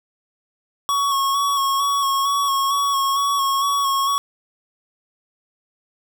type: tone with vibrato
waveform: square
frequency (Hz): 1108.7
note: C#6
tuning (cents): 0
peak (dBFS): -18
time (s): 0.89-4.18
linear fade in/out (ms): 0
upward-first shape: square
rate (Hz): 2.2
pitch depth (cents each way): 24
effects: none